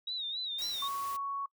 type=tone with vibrato; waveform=sine; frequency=3797 Hz; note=A#7; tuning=31 cents sharp; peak=-34 dBFS; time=0.07-0.88 s; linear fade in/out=5 ms; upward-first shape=sine; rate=3.7 Hz; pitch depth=100 cents each way
type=noise; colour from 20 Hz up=white; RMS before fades=-47 dBFS; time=0.58-1.17 s; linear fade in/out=10 ms
type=tone with exponential decay; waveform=square; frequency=5588 Hz; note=F8; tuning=in tune; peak=-35 dBFS; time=0.62-1.06 s; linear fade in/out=0 ms; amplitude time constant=94 ms
type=tone; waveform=sine; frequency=1113 Hz; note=C#6; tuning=7 cents sharp; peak=-33 dBFS; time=0.82-1.46 s; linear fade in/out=5 ms
effects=noise-tail reverb RT60 0.1 s tail -24 dB re dry